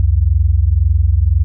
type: tone pair together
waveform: sine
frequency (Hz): 65.48 / 87.4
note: C2 / F2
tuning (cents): +2 / +2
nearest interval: perfect fourth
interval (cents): 500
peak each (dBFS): -12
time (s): 0-1.44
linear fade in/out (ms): 0
effects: none